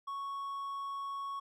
triangle tone, 1108.7 Hz, C#6, in tune, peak -35 dBFS, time 0.07-1.4 s, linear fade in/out 10 ms, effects none

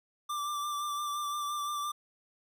square tone with vibrato, 1177 Hz, D6, 3 cents sharp, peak -33 dBFS, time 0.29-1.92 s, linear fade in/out 10 ms, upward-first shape sine, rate 5.8 Hz, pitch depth 24 cents each way, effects none

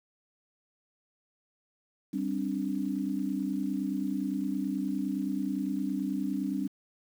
sine chord, G suspended fourth, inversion none, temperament equal with one note detuned, 196 / 264.1 / 293.7 Hz, G3 / C4 / D4, 0 / +16 / 0 cents, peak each -33 dBFS, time 2.13-6.68 s, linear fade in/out 10 ms, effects 9-bit

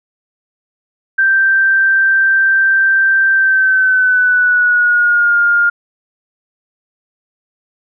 sine tone with pitch glide, 1567 to 1412.3 Hz, G6 to F6, -1 to +19 cents, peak -8 dBFS, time 1.18-5.7 s, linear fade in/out 10 ms, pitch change -180 cents, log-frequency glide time 3.33-5.37 s, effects none

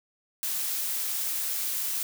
blue noise, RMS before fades -30 dBFS, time 0.43-2.03 s, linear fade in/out 0 ms, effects none

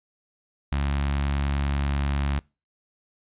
sawtooth tone with notch filter, 70.3 Hz, C#2, 25 cents sharp, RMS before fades -25 dBFS, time 0.72-2.39 s, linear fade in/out 0 ms, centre 450 Hz, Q 0.93, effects noise-tail reverb RT60 0.3 s tail -25 dB re dry + resampled to 8000 Hz

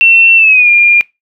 sine tone with pitch glide, 2702 to 2407 Hz, E7 to D7, +42 to +42 cents, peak -3 dBFS, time 0.01-1.01 s, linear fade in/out 0 ms, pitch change -200 cents, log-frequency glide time 0.36-0.69 s, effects noise-tail reverb RT60 0.2 s tail -22 dB re dry

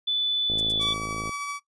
sine tone with pitch glide, 3487 to 3465 Hz, A7 to A7, -16 to -27 cents, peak -22 dBFS, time 0.07-0.94 s, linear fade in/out 10 ms, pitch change -11 cents, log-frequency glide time 0.54-0.8 s
click train, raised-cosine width 2 ms, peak -22 dBFS, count 44, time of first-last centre 0.5-1.293 s, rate 54.2 Hz
violet noise bursts, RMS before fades -33 dBFS, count 3, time 0.58-0.837 s, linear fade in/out 5 ms, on 27 ms, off 88 ms
30% pulse tone with tremolo, 1145 Hz, D6, 44 cents flat, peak -26 dBFS, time 0.79-1.6 s, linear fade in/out 50 ms, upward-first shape sine, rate 13 Hz, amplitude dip 25%
effects noise-tail reverb RT60 0.1 s tail -18 dB re dry + resampled to 22050 Hz

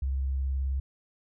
sine tone with vibrato, 67 Hz, C2, 42 cents sharp, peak -26 dBFS, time 0.02-0.8 s, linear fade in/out 5 ms, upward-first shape sine, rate 19 Hz, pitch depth 44 cents each way, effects none

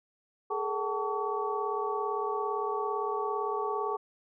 sine tone cluster, 416.5 / 454.2 / 762 / 884 / 1134 Hz, G#4 / A#4 / G5 / A5 / C#6, +5 / -45 / -49 / +8 / +39 cents, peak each -33 / -38 / -38 / -36 / -34 dBFS, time 0.5-3.97 s, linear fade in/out 10 ms, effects none

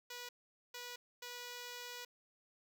5% pulse tone bursts at uneven times, 487.9 Hz, B4, 21 cents flat, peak -34 dBFS, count 3, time 0.1-0.29 / 0.74-0.96 / 1.22-2.05 s, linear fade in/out 5 ms, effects none

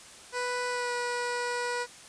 15% pulse tone with pitch glide, 493.9 to 486.3 Hz, B4 to B4, 0 to -27 cents, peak -23 dBFS, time 0.32-1.87 s, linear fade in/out 50 ms, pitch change -27 cents, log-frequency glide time 0.69-0.93 s, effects white hiss -49 dBFS RMS until 2.08 s + resampled to 22050 Hz

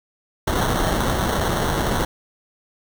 pink noise with sample-and-hold, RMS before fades -21 dBFS, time 0.47-2.05 s, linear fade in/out 5 ms, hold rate 2450 Hz, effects none

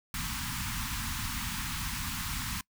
pink band-stop noise, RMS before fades -35 dBFS, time 0.14-2.61 s, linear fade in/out 2 ms, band 260 to 910 Hz, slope 48 dB/octave, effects noise-tail reverb RT60 0.1 s tail -24 dB re dry

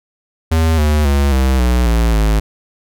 square tone with pitch steps, 80.8 / 75.39 / 70.34 / 65.63 / 61.23 / 57.13 / 53.31 Hz, E2 / D2 / C#2 / C2 / B1 / A#1 / G#1, -34 / +46 / +26 / +6 / -14 / -34 / +46 cents, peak -11 dBFS, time 0.51-2.4 s, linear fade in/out 10 ms, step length 270 ms, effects none

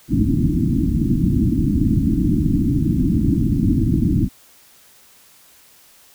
white low-pass noise, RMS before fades -17 dBFS, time 0.08-4.29 s, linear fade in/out 50 ms, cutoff 320 Hz, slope 96 dB/octave, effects white hiss -50 dBFS RMS until 6.14 s

